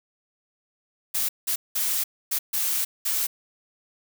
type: noise bursts at uneven times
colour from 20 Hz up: blue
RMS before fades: -25 dBFS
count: 6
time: 1.14-1.29 / 1.47-1.56 / 1.75-2.04 / 2.31-2.39 / 2.53-2.85 / 3.05-3.27 s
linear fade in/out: 10 ms
effects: none